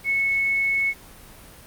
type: tone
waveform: sine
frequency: 2200 Hz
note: C#7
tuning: 14 cents flat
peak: -19 dBFS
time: 0.04-0.94 s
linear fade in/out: 50 ms
effects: pink hiss -45 dBFS RMS until 1.66 s + Opus 32 kbps